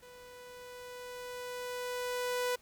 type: tone with level ramp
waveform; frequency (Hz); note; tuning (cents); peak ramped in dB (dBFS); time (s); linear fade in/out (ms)
sawtooth; 494.7; B4; +3; -48 to -26; 0.02-2.56; 10
effects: pink hiss -63 dBFS RMS until 2.61 s